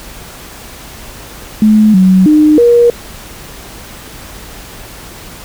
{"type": "tone with pitch steps", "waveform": "sine", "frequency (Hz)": [214.8, 187.1, 304.2, 475.7], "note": ["A3", "F#3", "D#4", "A#4"], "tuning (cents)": [-41, 20, -39, 35], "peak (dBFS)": -3, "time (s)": [1.62, 2.9], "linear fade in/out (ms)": 2, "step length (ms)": 320, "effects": ["added 50 Hz sine -38 dBFS peak until 5.44 s", "pink hiss -31 dBFS RMS until 5.44 s"]}